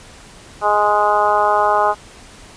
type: harmonic tone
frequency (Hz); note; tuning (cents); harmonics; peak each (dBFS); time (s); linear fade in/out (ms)
208.1; G#3; +4; 2 / 3 / 4 / 5 / 6 / 7; -23 / -19 / -16 / -19 / -19 / -26; 0.61-1.95; 50
effects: pink hiss -41 dBFS RMS until 2.56 s + resampled to 22050 Hz